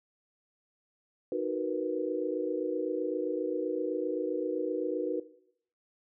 sine chord, B major seventh, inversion first, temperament equal, 311.1 / 370 / 466.2 / 493.9 Hz, D#4 / F#4 / A#4 / B4, 0 / 0 / 0 / 0 cents, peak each -36 / -33 / -36 / -33 dBFS, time 1.32-5.2 s, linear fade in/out 2 ms, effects noise-tail reverb RT60 0.7 s tail -17 dB re dry

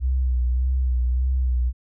sine tone with vibrato, 63 Hz, B1, 35 cents sharp, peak -18 dBFS, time 0-1.73 s, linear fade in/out 50 ms, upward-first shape sine, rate 1.7 Hz, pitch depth 49 cents each way, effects none

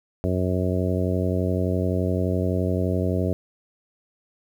harmonic tone, 91.7 Hz, F#2, 15 cents flat, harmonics 1 / 2 / 3 / 4 / 5 / 6 / 7, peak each -24 / -27 / -29 / -30 / -31 / -32 / -32 dBFS, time 0.24-3.33 s, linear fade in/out 0 ms, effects 9-bit

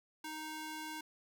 square tone with high-pass filter, 311.1 Hz, D#4, in tune, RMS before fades -44 dBFS, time 0.24-1.01 s, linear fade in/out 5 ms, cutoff 620 Hz, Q 0.7, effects none

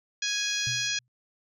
harmonic tone, 830.6 Hz, G#5, in tune, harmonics 2 / 3 / 4 / 5 / 6 / 7 / 8, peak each -34 / -34 / -33 / -35 / -35 / -34 / -37 dBFS, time 0.22-0.99 s, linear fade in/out 5 ms
violet noise, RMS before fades -48 dBFS, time 0.26-0.89 s, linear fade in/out 20 ms
sine tone with exponential decay, 123.47 Hz, B2, in tune, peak -31 dBFS, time 0.67-1.08 s, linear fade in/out 0 ms, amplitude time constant 87 ms
effects low-pass 10000 Hz 12 dB/octave

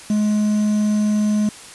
triangle tone with quantisation, 210.8 Hz, G#3, 26 cents sharp, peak -13 dBFS, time 0.1-1.49 s, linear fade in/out 2 ms, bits 6, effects white hiss -39 dBFS RMS until 1.74 s + resampled to 24000 Hz

